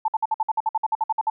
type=tone bursts; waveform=sine; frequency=880 Hz; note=A5; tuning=in tune; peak=-18 dBFS; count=15; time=0.05-1.3 s; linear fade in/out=5 ms; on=32 ms; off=55 ms; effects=none